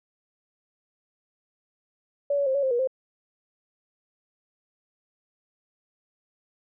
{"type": "tone with pitch steps", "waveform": "sine", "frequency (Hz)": [570, 564, 528, 562, 527, 479.1, 524], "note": ["C#5", "C#5", "C5", "C#5", "C5", "A#4", "C5"], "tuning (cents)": [48, 30, 16, 24, 12, 47, 2], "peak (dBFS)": -21, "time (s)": [2.3, 2.874], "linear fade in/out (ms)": 5, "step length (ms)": 82, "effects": []}